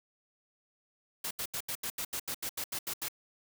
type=noise bursts; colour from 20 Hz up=white; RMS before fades=-36 dBFS; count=13; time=1.24-3.085 s; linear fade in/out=5 ms; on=69 ms; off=79 ms; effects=none